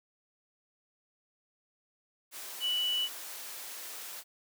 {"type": "tone in noise", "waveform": "sine", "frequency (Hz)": 2960, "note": "F#7", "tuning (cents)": 0, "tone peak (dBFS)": -28, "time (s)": [2.6, 3.09], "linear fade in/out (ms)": 50, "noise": "white", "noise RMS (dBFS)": -43, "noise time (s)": [2.31, 4.24], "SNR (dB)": 12, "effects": ["high-pass 400 Hz 12 dB/octave"]}